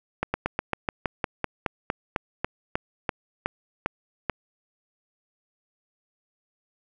slowing click train, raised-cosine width 0.5 ms, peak -9 dBFS, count 18, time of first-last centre 0.23-4.297 s, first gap 110 ms, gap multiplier 1.09, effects none

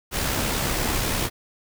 pink noise with amplitude modulation, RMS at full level -23 dBFS, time 0.11-1.3 s, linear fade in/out 50 ms, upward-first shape sine, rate 68.4 Hz, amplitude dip 35%, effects none

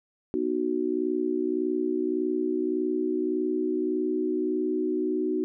sine chord, B major, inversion none, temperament just, 246.9 / 308.7 / 370.4 Hz, B3 / D#4 / F#4, 0 / -14 / +2 cents, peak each -32 / -28 / -27 dBFS, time 0.34-5.44 s, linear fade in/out 0 ms, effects none

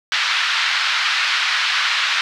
pink band-pass noise, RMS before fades -19 dBFS, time 0.12-2.21 s, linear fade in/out 0 ms, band 1300 to 4500 Hz, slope 24 dB/octave, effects none

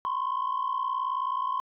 sine tone cluster, 992 / 1032 / 1091 Hz, B5 / C6 / C#6, +7 / -24 / -28 cents, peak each -32 / -28 / -30 dBFS, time 0.05-1.6 s, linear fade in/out 0 ms, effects tanh soft clip ceiling -22 dBFS

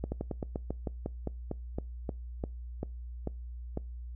slowing click train, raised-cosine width 2 ms, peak -20 dBFS, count 17, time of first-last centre 0.04-3.774 s, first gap 80 ms, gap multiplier 1.13, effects noise-tail reverb RT60 0.3 s tail -25 dB re dry + added 60 Hz sine -39 dBFS peak until 4.15 s

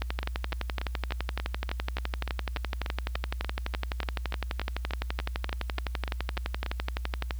two click trains, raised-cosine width 0.3 ms, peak -17 / -14 dBFS, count 23 / 87, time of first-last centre 0.23-6.663 / 0.02-7.308 s, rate 3.42 / 11.8 Hz, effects added 60 Hz sine -32 dBFS peak until 7.39 s + white hiss -59 dBFS RMS until 7.39 s

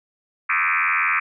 sine tone with frequency modulation, 1798 Hz, A6, 37 cents sharp, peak -17 dBFS, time 0.49-1.2 s, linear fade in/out 10 ms, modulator 85.1 Hz, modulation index 7.8, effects none

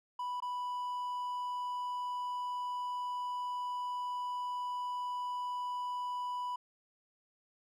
triangle tone with dropouts, 987.8 Hz, B5, in tune, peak -33 dBFS, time 0.19-6.56 s, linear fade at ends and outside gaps 5 ms, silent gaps 0.403-0.422 s, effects none

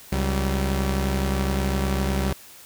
sawtooth tone pair together, 67.81 / 191.8 Hz, C#2 / G3, -38 / -37 cents, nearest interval octave + tritone, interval 1801 cents, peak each -19 / -22 dBFS, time 0.12-2.33 s, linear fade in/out 5 ms, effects white hiss -46 dBFS RMS until 2.65 s

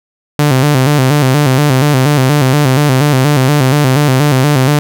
sawtooth tone with vibrato, 138.59 Hz, C#3, in tune, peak -3 dBFS, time 0.39-4.79 s, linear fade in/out 0 ms, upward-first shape square, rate 4.2 Hz, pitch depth 110 cents each way, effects none

